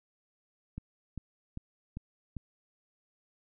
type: click train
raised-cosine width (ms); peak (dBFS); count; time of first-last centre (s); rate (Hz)
5; -26; 5; 0.78-2.367; 2.52
effects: none